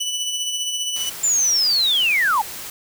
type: tone with tremolo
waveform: 25% pulse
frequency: 2972 Hz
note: F#7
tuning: 7 cents sharp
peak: -17 dBFS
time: 0-1.1 s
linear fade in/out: 10 ms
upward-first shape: sine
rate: 15 Hz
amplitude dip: 40%
type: noise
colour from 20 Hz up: white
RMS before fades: -33 dBFS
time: 0.96-2.7 s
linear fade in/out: 2 ms
type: linear sweep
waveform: sine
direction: down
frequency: 7270 to 784 Hz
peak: -15 dBFS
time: 1.23-2.42 s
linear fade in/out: 10 ms
effects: none